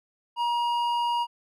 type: tone with hard clipping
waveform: sine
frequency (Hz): 951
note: A#5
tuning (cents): +34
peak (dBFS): -25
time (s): 0.36-1.27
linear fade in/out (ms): 50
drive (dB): 8
effects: none